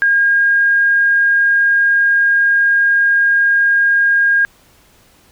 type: tone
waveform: sine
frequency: 1621 Hz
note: G#6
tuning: 42 cents flat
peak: -9 dBFS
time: 0.02-4.45 s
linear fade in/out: 0 ms
effects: pink hiss -50 dBFS RMS until 5.31 s